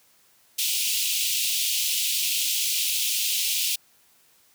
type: high-pass noise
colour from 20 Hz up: pink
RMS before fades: -25 dBFS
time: 0.58-3.76 s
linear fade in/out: 10 ms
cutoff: 2600 Hz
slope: 48 dB/octave
effects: white hiss -60 dBFS RMS until 4.54 s + high-pass 60 Hz 12 dB/octave